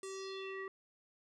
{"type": "tone with low-pass filter sweep", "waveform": "square", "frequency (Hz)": 385.2, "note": "G4", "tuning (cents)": -30, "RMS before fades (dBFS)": -44, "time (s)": [0.03, 0.68], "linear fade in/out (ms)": 2, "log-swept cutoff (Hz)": [8800, 1600], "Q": 4.3, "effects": []}